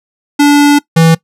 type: tone pair in turn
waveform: square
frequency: 289.5 / 163.7 Hz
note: D4 / E3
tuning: -25 / -12 cents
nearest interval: minor seventh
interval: 987 cents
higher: first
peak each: -4 dBFS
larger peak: neither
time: 0.39-0.79 / 0.96-1.15 s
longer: first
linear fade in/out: 10 ms
effects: noise-tail reverb RT60 0.1 s tail -21 dB re dry + low-pass 12000 Hz 12 dB/octave